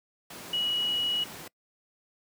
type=tone in noise; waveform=sine; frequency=2916 Hz; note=F#7; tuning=26 cents flat; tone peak=-26 dBFS; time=0.53-1.24 s; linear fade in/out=5 ms; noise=pink; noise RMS=-42 dBFS; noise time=0.3-1.48 s; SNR=+13 dB; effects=noise-tail reverb RT60 0.1 s tail -24 dB re dry + high-pass 150 Hz 12 dB/octave